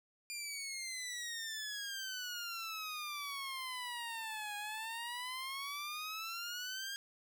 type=exponential two-way sweep; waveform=15% pulse; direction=down then up; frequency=2410 to 823 to 1623 Hz; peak=-34 dBFS; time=0.3-6.96 s; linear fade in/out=0 ms; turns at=4.56 s; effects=none